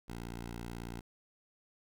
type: tone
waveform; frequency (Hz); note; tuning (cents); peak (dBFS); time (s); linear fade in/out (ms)
10% pulse; 58.27; A#1; 0; -33; 0.08-1.01; 10
effects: none